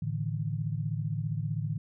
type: chord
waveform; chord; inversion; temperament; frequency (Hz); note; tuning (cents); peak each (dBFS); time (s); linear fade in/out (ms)
sine; A suspended fourth; none; equal with one note detuned; 110 / 146.83 / 162.17; A2 / D3 / E3; 0 / 0 / -28; -33 / -33 / -35; 0.02-1.78; 5
effects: none